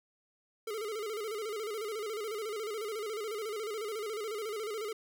square tone with vibrato, 429.5 Hz, A4, 42 cents flat, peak -36 dBFS, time 0.67-4.93 s, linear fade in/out 5 ms, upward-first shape square, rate 14 Hz, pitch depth 78 cents each way, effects none

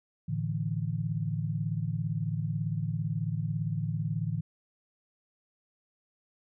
sine chord, A suspended fourth, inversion none, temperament equal, 110 / 146.83 / 164.81 Hz, A2 / D3 / E3, 0 / 0 / 0 cents, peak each -33 dBFS, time 0.28-4.41 s, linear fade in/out 10 ms, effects none

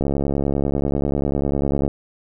click train, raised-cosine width 2 ms, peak -8 dBFS, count 132, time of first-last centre 0.01-1.879 s, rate 70.1 Hz, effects none

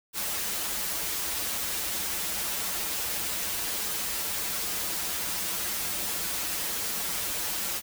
white noise with comb filter, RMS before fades -31 dBFS, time 0.13-7.82 s, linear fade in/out 50 ms, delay 7.7 ms, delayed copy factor -0.95, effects none

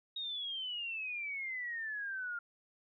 sine exponential sweep, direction down, 3776 to 1396.9 Hz, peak -37 dBFS, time 0.16-2.39 s, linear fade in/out 5 ms, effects none

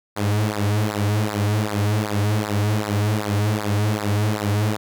sawtooth tone with flanger, 104.6 Hz, G#2, 13 cents sharp, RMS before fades -21 dBFS, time 0.16-4.77 s, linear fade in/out 10 ms, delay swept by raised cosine 0.32 to 5.92 ms, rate 2.6 Hz, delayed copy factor -1, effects none

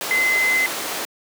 sine tone in noise, 2051 Hz, C7, 35 cents flat, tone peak -16 dBFS, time 0.11-0.66 s, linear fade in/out 0 ms, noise pink, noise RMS -25 dBFS, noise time 0.01-1.05 s, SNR +6 dB, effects high-pass 400 Hz 12 dB/octave

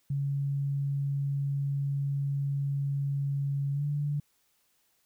sine tone with pitch glide, 140 to 145.61 Hz, C#3 to D3, +18 to -14 cents, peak -27 dBFS, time 0.1-4.2 s, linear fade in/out 5 ms, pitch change +68 cents, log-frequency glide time 3.73-3.84 s, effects white hiss -71 dBFS RMS until 5.05 s

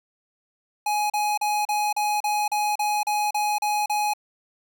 square tone bursts, 837 Hz, G#5, 13 cents sharp, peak -22 dBFS, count 12, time 0.86-4.136 s, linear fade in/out 5 ms, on 240 ms, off 36 ms, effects 9-bit

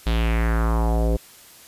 square tone with low-pass filter sweep, 56.5 Hz, A1, 47 cents sharp, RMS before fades -20 dBFS, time 0.06-1.17 s, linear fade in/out 10 ms, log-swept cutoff 3900 to 480 Hz, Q 2.9, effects white hiss -47 dBFS RMS until 1.67 s + resampled to 32000 Hz

